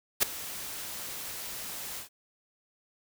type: noise with ADSR envelope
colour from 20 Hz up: white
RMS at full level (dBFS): -21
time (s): 0.2-2.09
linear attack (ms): 27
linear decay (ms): 7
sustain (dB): -18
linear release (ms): 110
effects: none